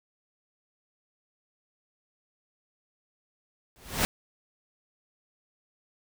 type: noise with exponential growth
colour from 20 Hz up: pink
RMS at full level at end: -21 dBFS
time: 3.76-4.05 s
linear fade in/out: 0 ms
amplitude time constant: 62 ms
effects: none